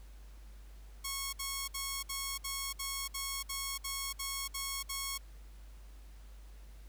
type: tone bursts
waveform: 5% pulse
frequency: 1097 Hz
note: C#6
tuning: 18 cents flat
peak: -24 dBFS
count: 12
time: 1.04-5.18 s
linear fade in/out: 10 ms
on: 290 ms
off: 60 ms
effects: added 50 Hz sine -49 dBFS peak until 6.88 s + pink hiss -64 dBFS RMS until 6.88 s